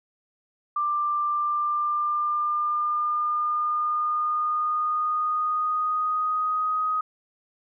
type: tone with pitch glide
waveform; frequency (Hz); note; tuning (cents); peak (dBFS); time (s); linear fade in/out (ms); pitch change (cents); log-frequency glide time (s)
sine; 1184 to 1254.4; D6 to D#6; +14 to +14; -22; 0.76-7.01; 5; +100; 1.25-6.83
effects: none